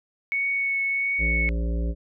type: tone with vibrato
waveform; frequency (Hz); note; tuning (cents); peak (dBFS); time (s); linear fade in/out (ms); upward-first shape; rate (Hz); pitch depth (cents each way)
sine; 2217; C#7; 0; -22; 0.32-1.49; 0; triangle; 1.5; 11
type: harmonic tone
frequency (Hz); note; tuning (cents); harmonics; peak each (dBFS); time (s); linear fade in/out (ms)
57.4; A#1; -26; 1 / 3 / 5 / 7 / 9 / 10; -23 / -33 / -37 / -40 / -42 / -43; 1.18-1.95; 50
effects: none